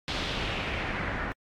pink noise with low-pass filter sweep, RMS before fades -32 dBFS, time 0.08-1.32 s, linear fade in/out 0 ms, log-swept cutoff 4000 to 1600 Hz, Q 2.3, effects AAC 64 kbps

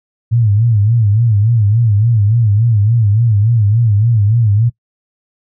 sine tone with vibrato, 109.6 Hz, A2, 6 cents flat, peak -8 dBFS, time 0.31-4.7 s, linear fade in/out 20 ms, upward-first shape sine, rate 3.5 Hz, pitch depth 150 cents each way, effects noise-tail reverb RT60 0.1 s tail -21 dB re dry

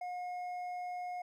triangle tone with hard clipping, 719 Hz, F#5, 50 cents flat, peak -39 dBFS, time 0.01-1.22 s, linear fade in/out 5 ms, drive 8 dB, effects none

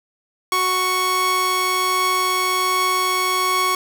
sawtooth tone pair together, 370 / 1108.7 Hz, F#4 / C#6, 0 / 0 cents, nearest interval octave + perfect fifth, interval 1900 cents, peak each -22 / -14 dBFS, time 0.52-3.75 s, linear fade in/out 2 ms, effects none

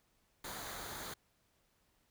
pink noise with comb filter, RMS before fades -45 dBFS, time 0.44-1.14 s, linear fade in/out 5 ms, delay 0.37 ms, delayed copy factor -0.55, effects pink hiss -75 dBFS RMS until 2.1 s

